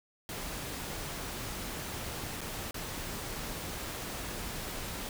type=noise with dropouts; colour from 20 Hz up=pink; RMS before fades=-39 dBFS; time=0.29-5.09 s; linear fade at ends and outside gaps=1 ms; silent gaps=2.408-2.414 / 2.71-2.743 s; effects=none